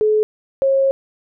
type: tone pair in turn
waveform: sine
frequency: 428.3 / 541.3 Hz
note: A4 / C#5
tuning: -47 / -41 cents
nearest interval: major third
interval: 406 cents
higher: second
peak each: -12 dBFS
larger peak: neither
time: 0.01-0.23 / 0.62-0.91 s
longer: second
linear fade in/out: 0 ms
effects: none